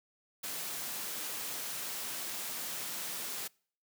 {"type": "noise", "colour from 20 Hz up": "white", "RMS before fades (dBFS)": -39, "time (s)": [0.43, 3.48], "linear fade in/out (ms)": 10, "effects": ["noise-tail reverb RT60 0.5 s tail -26 dB re dry", "high-pass 150 Hz 12 dB/octave"]}